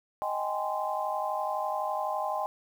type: chord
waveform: sine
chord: Ab major seventh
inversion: second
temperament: just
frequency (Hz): 623 / 778.7 / 830.6 / 1038.3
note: Eb5 / G5 / Ab5 / C6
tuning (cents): +2 / -12 / 0 / -14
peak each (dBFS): -34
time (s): 0.22-2.46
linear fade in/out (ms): 0
effects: 9-bit